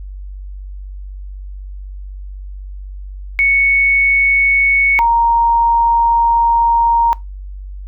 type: tone pair in turn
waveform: sine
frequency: 2217 / 932.1 Hz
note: C#7 / A#5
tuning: 0 / 0 cents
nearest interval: octave + minor third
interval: 1500 cents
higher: first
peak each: -9 dBFS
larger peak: neither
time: 3.39-4.99 / 4.99-7.13 s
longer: second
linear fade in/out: 0 ms
effects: noise-tail reverb RT60 0.2 s tail -21 dB re dry + added 48 Hz sine -26 dBFS peak until 7.87 s